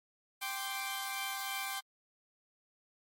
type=chord; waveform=15% pulse; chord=G suspended fourth; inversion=none; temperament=equal; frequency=784 / 1046.5 / 1174.7 Hz; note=G5 / C6 / D6; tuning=0 / 0 / 0 cents; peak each=-33 / -36 / -37 dBFS; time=0.41-1.81 s; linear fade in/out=20 ms
type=noise; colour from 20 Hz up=blue; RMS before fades=-44 dBFS; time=0.41-1.79 s; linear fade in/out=10 ms
effects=MP3 64 kbps